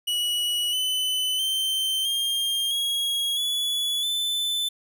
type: tone with pitch steps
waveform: 45% pulse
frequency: 2927 / 3018 / 3112 / 3209 / 3308 / 3411 / 3517 Hz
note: F#7 / F#7 / G7 / G7 / G#7 / G#7 / A7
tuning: -19 / +34 / -13 / +40 / -8 / +46 / -1 cents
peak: -23 dBFS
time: 0.07-4.69 s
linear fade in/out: 10 ms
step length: 660 ms
effects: none

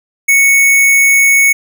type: tone with sample-and-hold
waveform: sine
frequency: 2217 Hz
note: C#7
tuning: in tune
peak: -5 dBFS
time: 0.28-1.53 s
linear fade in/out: 10 ms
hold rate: 8820 Hz
effects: none

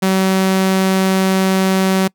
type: tone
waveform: sawtooth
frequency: 189.9 Hz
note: F#3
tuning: 45 cents sharp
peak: -8 dBFS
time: 0.02-2.08 s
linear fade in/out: 10 ms
effects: noise-tail reverb RT60 0.1 s tail -25 dB re dry

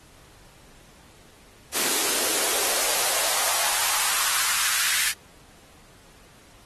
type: noise with high-pass filter sweep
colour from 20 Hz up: white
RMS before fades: -23 dBFS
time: 1.72-5.14 s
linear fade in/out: 50 ms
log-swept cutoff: 270 to 1800 Hz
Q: 2
effects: pink hiss -53 dBFS RMS until 6.65 s + AAC 32 kbps

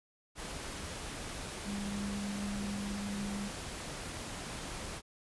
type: tone in noise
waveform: sine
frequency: 202 Hz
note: G#3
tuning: 48 cents flat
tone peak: -36 dBFS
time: 1.64-3.51 s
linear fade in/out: 50 ms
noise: pink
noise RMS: -42 dBFS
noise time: 0.35-5.02 s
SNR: +3 dB
effects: resampled to 24000 Hz

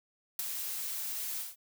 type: noise with ADSR envelope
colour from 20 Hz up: blue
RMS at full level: -30 dBFS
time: 0.39-1.56 s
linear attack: 4 ms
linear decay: 13 ms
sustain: -7 dB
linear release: 170 ms
effects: none

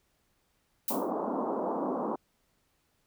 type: noise with exponential decay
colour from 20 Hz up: violet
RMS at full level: -28 dBFS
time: 0.88-1.11 s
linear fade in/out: 2 ms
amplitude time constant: 49 ms
type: band-pass noise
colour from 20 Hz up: pink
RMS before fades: -32 dBFS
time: 0.9-2.16 s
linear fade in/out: 10 ms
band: 210 to 1100 Hz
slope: 48 dB/octave
effects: pink hiss -73 dBFS RMS until 3.06 s

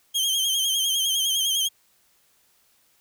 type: tone with vibrato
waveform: sawtooth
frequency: 3178 Hz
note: G7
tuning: 23 cents sharp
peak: -18 dBFS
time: 0.14-1.69 s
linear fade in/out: 20 ms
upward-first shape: sine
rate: 9.9 Hz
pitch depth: 59 cents each way
effects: white hiss -63 dBFS RMS until 3 s

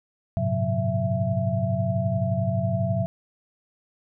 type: tone cluster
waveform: sine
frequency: 100.7 / 112.5 / 131.4 / 182.2 / 665 Hz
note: G2 / A2 / C3 / F#3 / E5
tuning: +47 / +39 / +8 / -26 / +15 cents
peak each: -28 dBFS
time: 0.37-3.06 s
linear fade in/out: 0 ms
effects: none

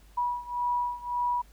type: beating tone pair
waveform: sine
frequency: 972 / 973.8 Hz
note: B5 / B5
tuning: -28 / -25 cents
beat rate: 1.8 Hz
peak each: -29 / -31 dBFS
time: 0.17-1.42 s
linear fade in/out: 10 ms
effects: added 50 Hz sine -52 dBFS peak until 1.52 s + pink hiss -61 dBFS RMS until 1.52 s

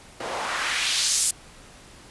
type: noise with band-pass filter sweep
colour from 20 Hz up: white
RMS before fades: -25 dBFS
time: 0.2-1.31 s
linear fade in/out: 5 ms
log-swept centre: 470 to 9800 Hz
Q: 1.3
effects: pink hiss -48 dBFS RMS until 2.1 s + resampled to 24000 Hz

